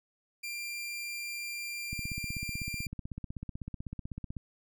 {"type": "tone", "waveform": "sawtooth", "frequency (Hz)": 2379, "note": "D7", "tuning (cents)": 22, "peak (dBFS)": -33, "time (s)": [0.43, 2.87], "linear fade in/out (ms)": 10}
{"type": "click train", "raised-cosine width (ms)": 5, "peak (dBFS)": -26, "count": 40, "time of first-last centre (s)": [1.93, 4.367], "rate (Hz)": 16}
{"effects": []}